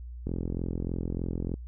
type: click train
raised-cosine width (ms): 3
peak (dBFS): -19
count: 56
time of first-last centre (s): 0.27-1.54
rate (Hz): 43.3
effects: added 60 Hz sine -38 dBFS peak until 1.67 s

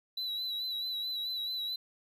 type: tone with vibrato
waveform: triangle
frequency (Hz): 3951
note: B7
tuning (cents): 0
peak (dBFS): -32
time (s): 0.17-1.76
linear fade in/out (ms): 5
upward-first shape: sine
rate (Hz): 4.6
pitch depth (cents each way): 42
effects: 11-bit

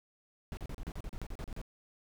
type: noise bursts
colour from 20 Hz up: brown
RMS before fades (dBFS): -40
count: 13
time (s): 0.52-1.615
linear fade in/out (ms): 0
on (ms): 51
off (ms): 36
effects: none

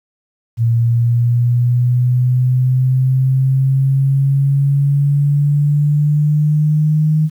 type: linear sweep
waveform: sine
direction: up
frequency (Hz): 115.5 to 155.56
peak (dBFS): -10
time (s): 0.57-7.3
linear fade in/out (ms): 50
effects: 8-bit

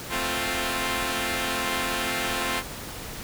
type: chord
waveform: 5% pulse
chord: F major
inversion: first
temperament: equal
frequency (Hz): 220 / 261.6 / 349.2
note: A3 / C4 / F4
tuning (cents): 0 / 0 / 0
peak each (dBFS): -21 / -18 / -18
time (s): 0.09-2.63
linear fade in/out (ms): 50
effects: pink hiss -37 dBFS RMS until 3.23 s

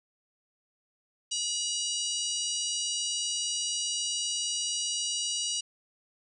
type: harmonic tone with a mistuned harmonic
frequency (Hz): 968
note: B5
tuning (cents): -35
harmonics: 3 / 4 / 5 / 6 / 7 / 8 / 9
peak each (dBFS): -33 / -40 / -37 / -35 / -42 / -40 / -38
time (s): 1.31-5.61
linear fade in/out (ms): 10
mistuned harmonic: 5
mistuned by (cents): -49
effects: none

